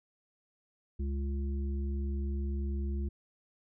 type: harmonic tone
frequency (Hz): 69.3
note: C#2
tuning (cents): 0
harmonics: 1 / 3 / 5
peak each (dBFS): -31 / -41 / -45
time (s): 0.99-3.09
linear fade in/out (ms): 10
effects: none